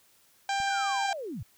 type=harmonic tone; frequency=792 Hz; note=G5; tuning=18 cents sharp; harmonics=1 / 2 / 3 / 4 / 5 / 6 / 7 / 8 / 9 / 10; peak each=-28 / -34 / -38 / -40 / -42 / -44 / -45 / -46 / -47 / -48 dBFS; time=0.49-1.13 s; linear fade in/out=2 ms
type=click; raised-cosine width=5 ms; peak=-34 dBFS; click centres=0.602 s
type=linear sweep; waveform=sine; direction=down; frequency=1600 to 77.78 Hz; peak=-34 dBFS; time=0.67-1.43 s; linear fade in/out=5 ms
effects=white hiss -63 dBFS RMS until 1.57 s